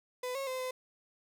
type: tone with pitch steps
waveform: 35% pulse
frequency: 501 / 545 / 516 / 511 Hz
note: B4 / C#5 / C5 / C5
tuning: +25 / -29 / -24 / -41 cents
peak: -33 dBFS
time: 0.23-0.71 s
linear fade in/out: 5 ms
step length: 120 ms
effects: none